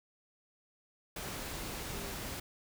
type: tone in noise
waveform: sine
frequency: 399.5 Hz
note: G4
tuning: 33 cents sharp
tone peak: -48 dBFS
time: 1.93-2.13 s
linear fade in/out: 5 ms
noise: pink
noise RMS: -41 dBFS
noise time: 1.16-2.4 s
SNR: -10 dB
effects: none